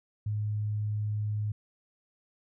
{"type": "tone", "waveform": "sine", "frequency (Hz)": 105.5, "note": "G#2", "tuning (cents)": 28, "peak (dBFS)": -28, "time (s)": [0.26, 1.52], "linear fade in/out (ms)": 5, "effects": []}